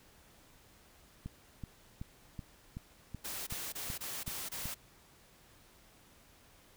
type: click train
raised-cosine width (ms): 5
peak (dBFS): -29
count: 10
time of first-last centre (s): 1.26-4.656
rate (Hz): 2.65
type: noise bursts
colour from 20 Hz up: white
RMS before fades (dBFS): -41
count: 6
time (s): 3.24-4.745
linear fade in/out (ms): 10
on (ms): 230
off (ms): 25
effects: pink hiss -62 dBFS RMS until 6.76 s

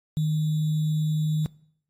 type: tone with sample-and-hold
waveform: sine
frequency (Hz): 154.6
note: D#3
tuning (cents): -11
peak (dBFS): -21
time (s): 0.17-1.46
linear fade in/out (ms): 0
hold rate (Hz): 3675
effects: noise-tail reverb RT60 0.7 s tail -23 dB re dry + AAC 48 kbps

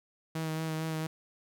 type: tone with vibrato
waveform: sawtooth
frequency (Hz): 159.2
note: D#3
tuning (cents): +40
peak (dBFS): -28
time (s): 0.35-1.07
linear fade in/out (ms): 5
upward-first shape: sine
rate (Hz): 4.4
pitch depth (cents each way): 19
effects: none

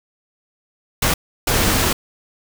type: noise bursts at uneven times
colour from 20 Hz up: pink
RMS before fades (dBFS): -17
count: 2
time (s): 1.02-1.14 / 1.47-1.93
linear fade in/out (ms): 5
effects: none

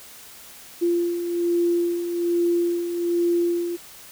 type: beating tone pair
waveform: sine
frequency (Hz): 344.1 / 345.3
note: F4 / F4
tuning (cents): -26 / -20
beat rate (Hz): 1.2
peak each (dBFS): -28 / -20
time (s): 0.81-3.77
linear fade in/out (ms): 20
effects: white hiss -44 dBFS RMS until 4.11 s

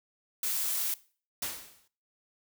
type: noise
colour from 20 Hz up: blue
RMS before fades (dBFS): -31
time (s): 0.43-0.94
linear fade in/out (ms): 2
type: noise with exponential decay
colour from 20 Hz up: white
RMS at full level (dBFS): -31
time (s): 1.42-1.88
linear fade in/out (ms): 5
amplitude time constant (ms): 100
effects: noise-tail reverb RT60 0.4 s tail -19 dB re dry

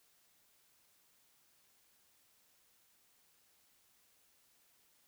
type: silence
effects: white hiss -71 dBFS RMS until 5.07 s

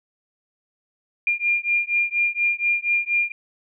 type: beating tone pair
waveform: sine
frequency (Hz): 2402 / 2406.2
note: D7 / D7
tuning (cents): +38 / +41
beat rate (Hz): 4.2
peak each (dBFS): -22 / -22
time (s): 1.27-3.32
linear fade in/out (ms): 2
effects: none

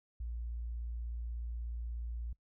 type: tone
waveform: sine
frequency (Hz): 58.27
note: A#1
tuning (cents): 0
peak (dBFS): -37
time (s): 0.2-2.33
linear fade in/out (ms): 5
effects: noise-tail reverb RT60 0.1 s tail -22 dB re dry

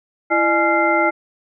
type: tone cluster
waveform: sine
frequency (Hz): 335.3 / 607 / 843 / 1377 / 2086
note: E4 / D#5 / G#5 / F6 / C7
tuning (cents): +30 / -43 / +26 / -25 / -6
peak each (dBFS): -20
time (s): 0.3-1.11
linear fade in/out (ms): 20
effects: none

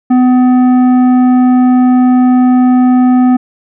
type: tone with tanh clipping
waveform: triangle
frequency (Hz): 251.7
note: B3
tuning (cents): +33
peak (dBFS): -6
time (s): 0.1-3.37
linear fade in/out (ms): 10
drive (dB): 14
effects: none

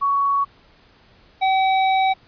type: tone pair in turn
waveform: sine / square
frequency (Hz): 1119 / 764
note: C#6 / G5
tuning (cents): +16 / -45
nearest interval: perfect fifth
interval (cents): 661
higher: first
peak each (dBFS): -16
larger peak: neither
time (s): 0.01-0.45 / 1.41-2.14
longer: second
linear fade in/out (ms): 20
effects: pink hiss -53 dBFS RMS until 2.27 s + resampled to 11025 Hz

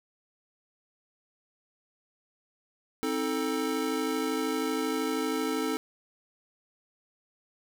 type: chord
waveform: square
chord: A diminished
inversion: first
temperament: just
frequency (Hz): 264 / 316.8 / 440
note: C4 / Eb4 / A4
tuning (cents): +16 / +31 / 0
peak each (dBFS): -33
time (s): 3.03-5.77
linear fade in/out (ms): 0
effects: none

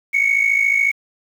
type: tone pair together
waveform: sine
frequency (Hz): 2191 / 2245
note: C#7 / C#7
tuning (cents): -21 / +21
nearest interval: unison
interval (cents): 42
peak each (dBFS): -15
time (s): 0.13-0.92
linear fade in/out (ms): 20
effects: tanh soft clip ceiling -9 dBFS + 7-bit

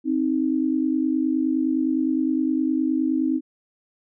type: tone pair together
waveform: sine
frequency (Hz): 263.7 / 313.4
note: C4 / D#4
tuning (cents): +14 / +13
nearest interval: minor third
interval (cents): 299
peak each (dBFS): -22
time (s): 0.04-3.41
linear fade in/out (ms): 50
effects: none

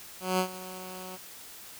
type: tone with ADSR envelope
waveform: 10% pulse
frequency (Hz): 185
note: F#3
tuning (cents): 0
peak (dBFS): -15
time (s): 0.2-1.18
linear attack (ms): 190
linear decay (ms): 86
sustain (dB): -17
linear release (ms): 33
effects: white hiss -47 dBFS RMS until 1.79 s

